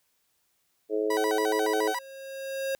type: harmonic tone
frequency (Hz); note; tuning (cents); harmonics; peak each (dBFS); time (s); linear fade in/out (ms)
107.4; A2; -41; 3 / 4 / 5 / 6; -32 / -26 / -33 / -37; 0.89-1.94; 50
type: tone with vibrato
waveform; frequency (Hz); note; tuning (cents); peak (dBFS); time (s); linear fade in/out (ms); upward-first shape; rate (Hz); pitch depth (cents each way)
30% pulse; 861; A5; -38; -26; 1.1-1.99; 5; square; 7.1; 220
type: tone with exponential growth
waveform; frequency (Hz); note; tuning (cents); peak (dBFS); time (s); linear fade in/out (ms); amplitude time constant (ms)
square; 540; C#5; -45; -27; 1.14-2.75; 0; 350
effects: white hiss -72 dBFS RMS until 2.79 s